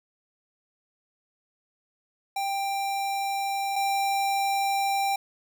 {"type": "tone pair in turn", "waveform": "square", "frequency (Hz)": [789, 789], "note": ["G5", "G5"], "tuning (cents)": [11, 11], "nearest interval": "unison", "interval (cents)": 0, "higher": "neither", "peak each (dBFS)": [-27, -24], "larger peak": "second", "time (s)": [[2.36, 3.76], [3.76, 5.16]], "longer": "neither", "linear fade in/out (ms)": 5, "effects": []}